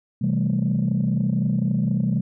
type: chord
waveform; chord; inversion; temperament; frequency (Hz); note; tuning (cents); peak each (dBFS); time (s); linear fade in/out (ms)
sine; A minor seventh; first; equal; 130.81 / 164.81 / 196 / 220; C3 / E3 / G3 / A3; 0 / 0 / 0 / 0; -23 / -24 / -22 / -25; 0.21-2.21; 10
effects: tanh soft clip ceiling -13 dBFS